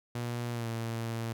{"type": "tone with pitch glide", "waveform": "sawtooth", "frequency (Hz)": [119.7, 114.69], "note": ["A#2", "A#2"], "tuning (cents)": [46, -28], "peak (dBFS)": -29, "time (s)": [0.15, 1.33], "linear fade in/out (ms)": 5, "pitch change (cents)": -74, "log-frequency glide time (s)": [0.52, 0.67], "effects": []}